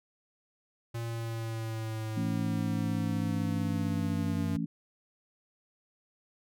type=linear sweep; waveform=square; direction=down; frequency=116.54 to 94.3 Hz; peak=-34 dBFS; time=0.94-4.57 s; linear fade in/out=10 ms
type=harmonic tone; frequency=55.6 Hz; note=A1; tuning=19 cents sharp; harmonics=3 / 4 / 5; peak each=-33 / -34 / -35 dBFS; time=2.16-4.66 s; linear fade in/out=10 ms
effects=none